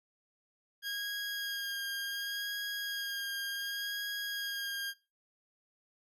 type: tone with vibrato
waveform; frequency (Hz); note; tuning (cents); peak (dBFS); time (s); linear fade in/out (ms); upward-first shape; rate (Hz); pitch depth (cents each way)
20% pulse; 1628; G#6; -35; -30; 0.82-4.94; 50; sine; 0.68; 18
effects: noise-tail reverb RT60 0.3 s tail -20 dB re dry + MP3 96 kbps